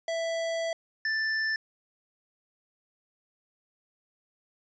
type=tone pair in turn; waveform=square; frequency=661 / 1764.7 Hz; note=E5 / A6; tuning=+5 / +5 cents; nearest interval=octave + perfect fourth; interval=1700 cents; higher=second; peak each=-29 / -27 dBFS; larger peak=second; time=0.08-0.73 / 1.05-1.56 s; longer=first; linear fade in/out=2 ms; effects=resampled to 16000 Hz